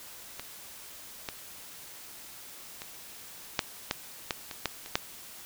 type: clicks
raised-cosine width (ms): 0.2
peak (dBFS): -20 / -16 / -22 / -7 / -10 / -11 / -21 / -10 / -25 / -7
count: 10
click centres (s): 0.396 / 1.288 / 2.819 / 3.592 / 3.911 / 4.308 / 4.512 / 4.657 / 4.861 / 4.955
effects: white hiss -47 dBFS RMS until 5.45 s